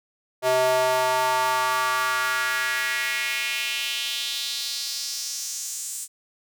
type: tone with high-pass filter sweep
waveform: square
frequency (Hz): 128.3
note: C3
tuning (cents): -34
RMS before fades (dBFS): -25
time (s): 0.42-6.08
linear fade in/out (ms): 50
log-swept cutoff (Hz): 570 to 8100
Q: 2.9
effects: none